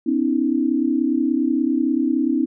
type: tone cluster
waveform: sine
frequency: 253.3 / 283.6 / 320.2 Hz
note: B3 / C#4 / D#4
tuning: +44 / +40 / +50 cents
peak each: -21 dBFS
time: 0.06-2.46 s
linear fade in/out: 10 ms
effects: none